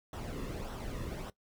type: noise with flanger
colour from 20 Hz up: brown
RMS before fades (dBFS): -40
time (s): 0.13-1.3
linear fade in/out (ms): 2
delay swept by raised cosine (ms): 0.43 to 1.33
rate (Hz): 1.7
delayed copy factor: -0.6
effects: noise-tail reverb RT60 0.1 s tail -19 dB re dry